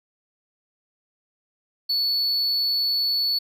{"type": "tone", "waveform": "triangle", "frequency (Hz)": 4435, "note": "C#8", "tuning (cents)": 0, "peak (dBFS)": -19, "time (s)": [1.89, 3.39], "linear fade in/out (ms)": 10, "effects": []}